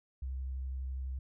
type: tone with vibrato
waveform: sine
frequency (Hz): 65.4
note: C2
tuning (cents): 0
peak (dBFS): -35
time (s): 0.22-1.19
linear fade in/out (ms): 5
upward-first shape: triangle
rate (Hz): 12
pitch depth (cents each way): 20
effects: none

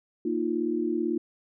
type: chord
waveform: sine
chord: Bb suspended fourth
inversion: none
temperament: equal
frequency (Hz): 233.1 / 311.1 / 349.2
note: Bb3 / Eb4 / F4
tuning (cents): 0 / 0 / 0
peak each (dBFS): -31 / -29 / -28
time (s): 0.25-1.18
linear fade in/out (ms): 5
effects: none

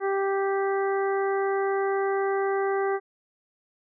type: harmonic tone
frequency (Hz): 392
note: G4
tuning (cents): 0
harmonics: 1 / 2 / 3 / 4 / 5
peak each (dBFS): -24 / -30 / -34 / -36 / -38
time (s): 0-3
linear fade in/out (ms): 50
effects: none

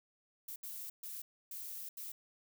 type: noise bursts at uneven times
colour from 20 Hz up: violet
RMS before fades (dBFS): -45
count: 5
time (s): 0.48-0.56 / 0.63-0.9 / 1.03-1.22 / 1.51-1.89 / 1.97-2.12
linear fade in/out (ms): 5
effects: none

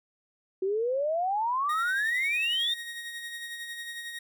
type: exponential sweep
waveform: sine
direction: up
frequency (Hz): 370 to 3729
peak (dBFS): -25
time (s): 0.62-2.74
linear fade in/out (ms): 5
type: tone with tremolo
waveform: 30% pulse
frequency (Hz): 1876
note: A#6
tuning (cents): +11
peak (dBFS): -32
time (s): 1.69-4.19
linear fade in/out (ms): 5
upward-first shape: sine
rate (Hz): 11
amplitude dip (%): 40
effects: none

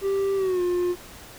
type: tone with pitch glide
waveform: triangle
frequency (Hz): 392 to 355.3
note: G4 to F4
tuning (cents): 0 to +30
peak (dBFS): -19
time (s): 0.01-0.96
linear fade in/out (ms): 50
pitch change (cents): -170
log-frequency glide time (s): 0.36-0.62
effects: pink hiss -44 dBFS RMS until 1.38 s

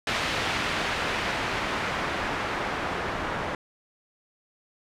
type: noise with low-pass filter sweep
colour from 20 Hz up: white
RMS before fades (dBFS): -29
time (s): 0.07-3.55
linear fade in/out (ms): 2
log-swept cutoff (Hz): 2800 to 1300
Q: 0.82
effects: none

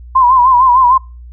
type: tone with vibrato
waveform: sine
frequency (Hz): 1010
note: B5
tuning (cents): +39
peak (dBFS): -5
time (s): 0.15-0.98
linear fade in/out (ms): 10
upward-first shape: sine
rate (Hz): 6.6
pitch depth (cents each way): 88
effects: noise-tail reverb RT60 0.3 s tail -24 dB re dry + added 60 Hz sine -30 dBFS peak until 1.32 s

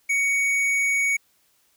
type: tone with tanh clipping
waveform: triangle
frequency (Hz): 2237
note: C#7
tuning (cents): +15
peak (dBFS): -21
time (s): 0.09-1.17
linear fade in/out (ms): 10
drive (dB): 15
effects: white hiss -64 dBFS RMS until 1.76 s

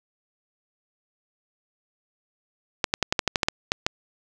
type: clicks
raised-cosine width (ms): 0.2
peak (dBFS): -3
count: 11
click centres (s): 2.842 / 2.939 / 3.027 / 3.125 / 3.192 / 3.277 / 3.358 / 3.432 / 3.485 / 3.719 / 3.865
effects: none

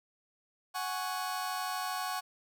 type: chord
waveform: sawtooth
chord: F# suspended second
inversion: none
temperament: just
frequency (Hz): 740 / 832.5 / 1110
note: F#5 / G#5 / C#6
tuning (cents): 0 / +4 / +2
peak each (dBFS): -33 / -36 / -33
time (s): 0.74-2.21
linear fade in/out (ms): 20
effects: none

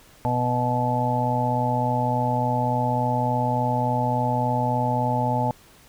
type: harmonic tone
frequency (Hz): 123.47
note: B2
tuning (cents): 0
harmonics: 1 / 2 / 4 / 5 / 6 / 7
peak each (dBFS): -25 / -28 / -32 / -29 / -33 / -24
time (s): 0.25-5.51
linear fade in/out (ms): 0
effects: pink hiss -52 dBFS RMS until 5.88 s

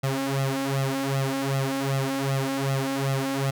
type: tone with flanger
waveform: sawtooth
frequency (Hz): 135.9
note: C#3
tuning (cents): -34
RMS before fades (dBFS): -26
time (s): 0.03-3.51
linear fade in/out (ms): 10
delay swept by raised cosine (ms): 1.5 to 3.8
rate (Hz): 2.6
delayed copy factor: +0.85
effects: none

